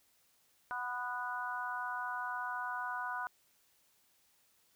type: harmonic tone with a mistuned harmonic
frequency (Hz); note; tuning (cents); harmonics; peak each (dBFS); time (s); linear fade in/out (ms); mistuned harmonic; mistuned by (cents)
245.9; B3; -7; 3 / 4 / 5 / 6; -44 / -40 / -44 / -40; 0.71-3.27; 0; 4; +18
effects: white hiss -71 dBFS RMS until 4.75 s